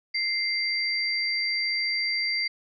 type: tone pair together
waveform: sine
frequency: 2093 / 4699 Hz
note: C7 / D8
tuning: 0 / 0 cents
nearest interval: octave + major second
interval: 1400 cents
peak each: -27 / -27 dBFS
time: 0.14-2.48 s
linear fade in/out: 10 ms
effects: none